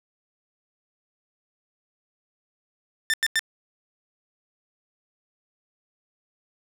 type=tone bursts; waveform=sawtooth; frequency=1787 Hz; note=A6; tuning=26 cents sharp; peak=-16 dBFS; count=3; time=3.1-3.393 s; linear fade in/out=0 ms; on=37 ms; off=91 ms; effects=low-pass 11000 Hz 12 dB/octave + 7-bit